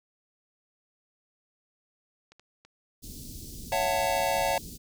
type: clicks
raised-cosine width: 0.2 ms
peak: -35 dBFS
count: 5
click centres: 2.32 / 2.396 / 2.65 / 4.024 / 4.473 s
type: band-stop noise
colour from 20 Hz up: pink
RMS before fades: -42 dBFS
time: 3.02-4.78 s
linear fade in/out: 20 ms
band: 340 to 4400 Hz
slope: 24 dB/octave
type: chord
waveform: square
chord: F# minor seventh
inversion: second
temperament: just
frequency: 555 / 666 / 740 / 888 Hz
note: C#5 / E5 / F#5 / A5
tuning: +2 / +18 / 0 / +16 cents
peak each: -31 dBFS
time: 3.72-4.58 s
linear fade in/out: 2 ms
effects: none